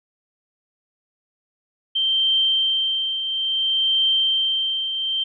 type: tone with tremolo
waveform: sine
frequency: 3136 Hz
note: G7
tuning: in tune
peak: -15 dBFS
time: 1.95-5.24 s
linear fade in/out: 10 ms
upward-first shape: triangle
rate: 0.59 Hz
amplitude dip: 60%
effects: none